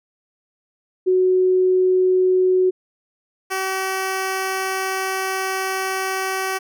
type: tone pair in turn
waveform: sine / 10% pulse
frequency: 370 / 380.8 Hz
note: F#4 / F#4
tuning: 0 / +50 cents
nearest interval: unison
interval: 50 cents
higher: second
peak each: -13 dBFS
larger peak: neither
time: 1.06-2.71 / 3.5-6.59 s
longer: second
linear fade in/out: 20 ms
effects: none